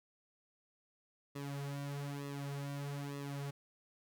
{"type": "tone with flanger", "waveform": "sawtooth", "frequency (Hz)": 141.5, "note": "C#3", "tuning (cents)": 36, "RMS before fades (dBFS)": -42, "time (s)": [1.35, 3.51], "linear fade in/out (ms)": 10, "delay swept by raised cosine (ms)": [1.3, 4.7], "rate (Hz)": 1.1, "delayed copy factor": -0.8, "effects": []}